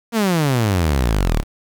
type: exponential sweep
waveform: sawtooth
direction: down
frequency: 238.1 to 33.62 Hz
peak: -11 dBFS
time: 0.12-1.44 s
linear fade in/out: 50 ms
effects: 7-bit